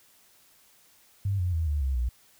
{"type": "tone with pitch steps", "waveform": "sine", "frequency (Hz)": [98.8, 89.56, 81.18, 73.59, 66.71, 60.47], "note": ["G2", "F2", "E2", "D2", "C2", "B1"], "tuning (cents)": [14, 44, -26, 4, 34, -36], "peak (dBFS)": -24, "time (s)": [1.25, 2.09], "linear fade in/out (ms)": 5, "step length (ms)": 140, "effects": ["white hiss -60 dBFS RMS until 2.39 s"]}